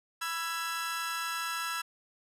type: chord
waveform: sawtooth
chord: E major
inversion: second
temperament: equal with one note detuned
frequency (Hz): 987.8 / 1334.6 / 1661.2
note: B5 / E6 / G#6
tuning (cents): 0 / +21 / 0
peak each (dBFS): -37 / -31 / -34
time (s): 0.21-1.82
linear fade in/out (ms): 10
effects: resampled to 32000 Hz